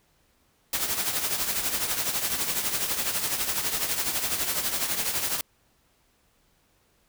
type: noise with tremolo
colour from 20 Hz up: white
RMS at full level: -25 dBFS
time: 0.73-5.41 s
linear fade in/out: 2 ms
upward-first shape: triangle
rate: 12 Hz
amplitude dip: 65%
effects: pink hiss -66 dBFS RMS until 7.08 s